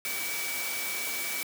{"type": "tone in noise", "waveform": "sine", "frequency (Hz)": 2287, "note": "D7", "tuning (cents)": -47, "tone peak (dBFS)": -35, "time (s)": [0.05, 1.43], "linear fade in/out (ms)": 0, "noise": "white", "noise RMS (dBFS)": -34, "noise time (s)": [0.05, 1.43], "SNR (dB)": -4, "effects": ["high-pass 200 Hz 12 dB/octave"]}